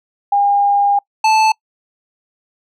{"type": "tone pair in turn", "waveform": ["sine", "square"], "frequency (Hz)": [808, 875.7], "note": ["G#5", "A5"], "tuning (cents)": [-48, -8], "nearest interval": "minor second", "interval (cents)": 140, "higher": "second", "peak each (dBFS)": -10, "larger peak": "neither", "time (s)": [[0.32, 0.99], [1.24, 1.52]], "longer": "first", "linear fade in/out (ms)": 5, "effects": ["noise-tail reverb RT60 0.1 s tail -26 dB re dry", "low-pass 6000 Hz 12 dB/octave"]}